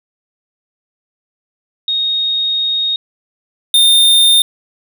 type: tone pair in turn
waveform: sine / square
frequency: 3729 / 3631 Hz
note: A#7 / A#7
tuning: 0 / -46 cents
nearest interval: unison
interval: 46 cents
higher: first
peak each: -13 / -7 dBFS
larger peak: second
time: 1.88-2.96 / 3.74-4.42 s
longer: first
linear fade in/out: 2 ms
effects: none